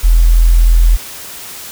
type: tone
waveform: sine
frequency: 41.79 Hz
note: E1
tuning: 24 cents sharp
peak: -4 dBFS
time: 0.03-0.97 s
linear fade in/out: 20 ms
effects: white hiss -29 dBFS RMS until 1.71 s